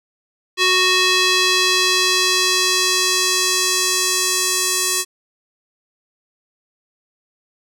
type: tone with band-pass filter sweep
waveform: square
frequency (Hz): 370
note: F#4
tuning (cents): 0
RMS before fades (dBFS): -17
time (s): 0.57-5.05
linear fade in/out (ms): 50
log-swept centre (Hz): 3500 to 8100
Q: 1.2
effects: none